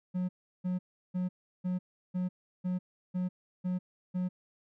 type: tone bursts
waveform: triangle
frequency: 181.8 Hz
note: F#3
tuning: 30 cents flat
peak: -27 dBFS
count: 9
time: 0.14-4.29 s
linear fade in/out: 20 ms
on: 150 ms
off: 350 ms
effects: none

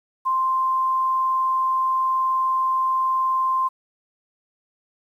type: tone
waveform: sine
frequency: 1046.5 Hz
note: C6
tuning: in tune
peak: -18 dBFS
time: 0.25-3.69 s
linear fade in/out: 20 ms
effects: 9-bit

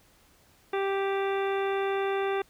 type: harmonic tone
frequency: 392 Hz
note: G4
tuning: in tune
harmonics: 1 / 2 / 3 / 4 / 5 / 6 / 7 / 9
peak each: -27 / -33 / -37 / -39 / -41 / -43 / -44 / -46 dBFS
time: 0.73-2.42 s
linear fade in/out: 5 ms
effects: pink hiss -61 dBFS RMS until 2.49 s

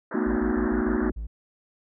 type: band-pass noise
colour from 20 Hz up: white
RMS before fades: -35 dBFS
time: 0.11-1.1 s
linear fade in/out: 5 ms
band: 240 to 1800 Hz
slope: 96 dB/octave
type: chord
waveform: sine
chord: B dominant seventh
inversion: third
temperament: just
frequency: 222.2 / 246.9 / 308.7 / 370.4 Hz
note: A3 / B3 / D#4 / F#4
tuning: +17 / 0 / -14 / +2 cents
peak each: -28 dBFS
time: 0.14-1.11 s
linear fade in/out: 5 ms
type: tone bursts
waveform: triangle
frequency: 55 Hz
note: A1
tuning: in tune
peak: -28 dBFS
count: 7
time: 0.26-1.27 s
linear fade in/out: 10 ms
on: 110 ms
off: 40 ms
effects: none

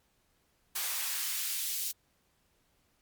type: noise with high-pass filter sweep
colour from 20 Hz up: white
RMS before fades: -34 dBFS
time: 0.75-1.92 s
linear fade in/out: 10 ms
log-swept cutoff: 710 to 4300 Hz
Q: 0.75
effects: pink hiss -72 dBFS RMS until 3.01 s + MP3 96 kbps

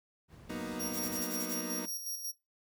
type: noise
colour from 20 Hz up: brown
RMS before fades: -48 dBFS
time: 0.28-1.24 s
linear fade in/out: 50 ms
type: chord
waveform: 30% pulse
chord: B major seventh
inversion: second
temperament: equal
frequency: 185 / 233.1 / 246.9 / 311.1 Hz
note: F#3 / A#3 / B3 / D#4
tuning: 0 / 0 / 0 / 0 cents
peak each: -40 dBFS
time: 0.49-1.86 s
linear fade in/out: 10 ms
type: tone with tremolo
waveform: 20% pulse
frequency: 5640 Hz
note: F8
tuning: 16 cents sharp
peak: -31 dBFS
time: 0.79-2.32 s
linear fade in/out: 20 ms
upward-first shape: square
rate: 5.5 Hz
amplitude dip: 50%
type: noise bursts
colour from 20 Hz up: blue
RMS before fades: -41 dBFS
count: 7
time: 0.93-1.553 s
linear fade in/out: 10 ms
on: 65 ms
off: 28 ms
effects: noise-tail reverb RT60 0.2 s tail -17 dB re dry + high-pass 80 Hz 12 dB/octave

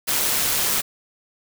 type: noise with amplitude modulation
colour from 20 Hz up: white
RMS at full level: -20 dBFS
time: 0.07-0.82 s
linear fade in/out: 20 ms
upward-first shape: sine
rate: 144 Hz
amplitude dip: 30%
effects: none

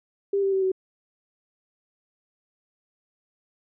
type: tone with pitch steps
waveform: sine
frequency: 397.7 / 390.6 / 383.7 / 376.9 Hz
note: G4 / G4 / G4 / F#4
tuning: +25 / -6 / -37 / +32 cents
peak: -20 dBFS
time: 0.33-0.718 s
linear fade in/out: 5 ms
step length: 97 ms
effects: none

